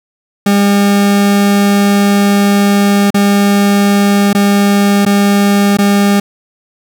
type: tone with dropouts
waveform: 40% pulse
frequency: 201.5 Hz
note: G3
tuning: 48 cents sharp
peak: -6 dBFS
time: 0.46-6.2 s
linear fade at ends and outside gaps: 5 ms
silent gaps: 3.105-3.143 / 4.331-4.348 / 5.052-5.062 / 5.771-5.786 s
effects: none